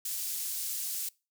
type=high-pass noise; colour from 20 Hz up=pink; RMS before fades=-35 dBFS; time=0.05-1.09 s; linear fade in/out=5 ms; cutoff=7300 Hz; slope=12 dB/octave; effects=noise-tail reverb RT60 0.3 s tail -24 dB re dry